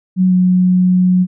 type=tone with pitch glide; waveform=sine; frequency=185 to 182.45 Hz; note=F#3 to F#3; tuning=0 to -24 cents; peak=-8 dBFS; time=0.16-1.27 s; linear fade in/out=50 ms; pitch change=-24 cents; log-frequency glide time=0.28-0.33 s; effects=none